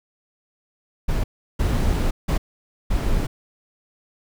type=noise bursts at uneven times; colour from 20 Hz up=brown; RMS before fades=-20 dBFS; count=4; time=1.08-1.24 / 1.59-2.11 / 2.28-2.38 / 2.9-3.27 s; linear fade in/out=10 ms; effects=none